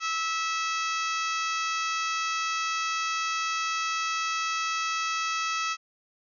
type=harmonic tone; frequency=652 Hz; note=E5; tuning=19 cents flat; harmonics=2 / 3 / 4 / 5 / 6 / 7 / 8 / 9 / 10; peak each=-29 / -37 / -33 / -39 / -42 / -41 / -41 / -41 / -42 dBFS; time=0-5.77 s; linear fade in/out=50 ms; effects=none